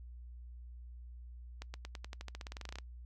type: accelerating click train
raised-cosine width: 0.2 ms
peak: -27 dBFS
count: 19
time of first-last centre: 1.62-2.786 s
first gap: 120 ms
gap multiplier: 0.92
effects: noise-tail reverb RT60 0.1 s tail -24 dB re dry + added 60 Hz sine -47 dBFS peak until 3.05 s